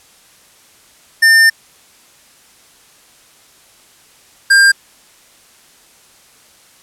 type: tone pair in turn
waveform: square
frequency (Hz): 1800 / 1599.1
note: A6 / G6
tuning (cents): +39 / +34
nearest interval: major second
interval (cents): 205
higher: first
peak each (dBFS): -6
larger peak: neither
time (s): 1.22-1.5 / 4.5-4.72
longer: first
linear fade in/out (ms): 10
effects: white hiss -47 dBFS RMS until 6.82 s + low-pass 11000 Hz 12 dB/octave